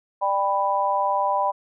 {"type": "harmonic tone", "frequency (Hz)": 197.8, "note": "G3", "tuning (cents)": 16, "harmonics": [3, 4, 5], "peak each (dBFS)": [-26, -24, -22], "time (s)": [0.21, 1.52], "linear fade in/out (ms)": 20, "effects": []}